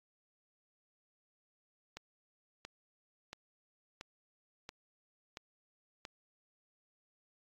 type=click train; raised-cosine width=0.2 ms; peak=-27 dBFS; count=7; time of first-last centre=1.97-6.052 s; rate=1.47 Hz; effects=AAC 64 kbps